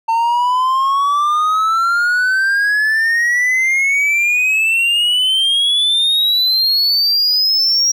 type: exponential sweep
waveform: triangle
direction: up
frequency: 900 to 5680 Hz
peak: -10 dBFS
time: 0.08-7.92 s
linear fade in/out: 10 ms
effects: none